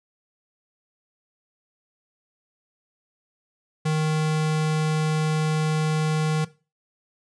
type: tone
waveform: square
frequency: 155.56 Hz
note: D#3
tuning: in tune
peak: -21 dBFS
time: 3.85-6.45 s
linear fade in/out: 10 ms
effects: noise-tail reverb RT60 0.3 s tail -17 dB re dry + resampled to 22050 Hz